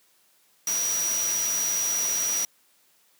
sine tone in noise, 5800 Hz, F#8, 35 cents flat, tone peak -24 dBFS, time 0.67-2.45 s, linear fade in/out 2 ms, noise white, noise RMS -32 dBFS, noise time 0.67-2.45 s, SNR +5 dB, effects white hiss -63 dBFS RMS until 3.19 s + high-pass 150 Hz 12 dB/octave

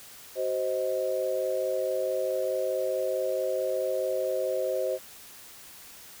sine chord, C diminished, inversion second, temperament just, 376.7 / 523.3 / 627.9 Hz, Gb4 / C5 / Eb5, +31 / 0 / +16 cents, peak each -33 / -28 / -31 dBFS, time 0.35-4.99 s, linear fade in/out 50 ms, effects white hiss -48 dBFS RMS until 6.2 s

